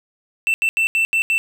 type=tone bursts at uneven times; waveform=triangle; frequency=2674 Hz; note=E7; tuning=24 cents sharp; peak=-13 dBFS; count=6; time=0.47-0.54 / 0.62-0.69 / 0.77-0.87 / 0.95-1.05 / 1.13-1.22 / 1.3-1.38 s; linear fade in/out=0 ms; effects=none